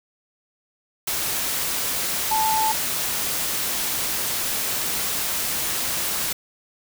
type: tone in noise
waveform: sine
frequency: 877 Hz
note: A5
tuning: 6 cents flat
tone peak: -19 dBFS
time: 2.31-2.72 s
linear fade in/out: 5 ms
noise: white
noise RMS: -25 dBFS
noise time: 1.07-6.33 s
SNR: +3 dB
effects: none